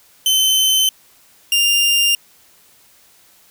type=tone pair in turn; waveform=sawtooth; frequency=3069 / 2798 Hz; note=G7 / F7; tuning=-37 / +3 cents; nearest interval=major second; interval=160 cents; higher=first; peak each=-9 dBFS; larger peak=neither; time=0.26-0.89 / 1.52-2.15 s; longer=neither; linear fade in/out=2 ms; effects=white hiss -51 dBFS RMS until 3.5 s